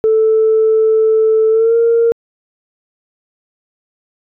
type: tone with pitch glide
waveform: sine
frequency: 440 to 463.2 Hz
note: A4 to A#4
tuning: 0 to -11 cents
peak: -7 dBFS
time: 0.04-2.12 s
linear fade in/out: 0 ms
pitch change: +89 cents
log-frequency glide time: 1.5-1.76 s
effects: tanh soft clip ceiling -4 dBFS